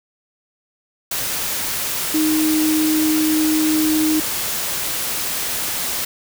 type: tone in noise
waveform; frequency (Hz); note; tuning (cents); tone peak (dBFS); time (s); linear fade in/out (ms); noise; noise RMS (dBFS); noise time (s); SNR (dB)
sine; 311.1; D#4; 0; -15; 2.14-4.2; 5; white; -23; 1.11-6.05; +5
effects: none